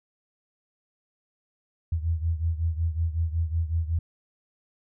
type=beating tone pair; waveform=sine; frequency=81 / 86.4 Hz; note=E2 / F2; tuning=-30 / -18 cents; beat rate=5.4 Hz; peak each=-25 / -29 dBFS; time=1.92-3.99 s; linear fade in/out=5 ms; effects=none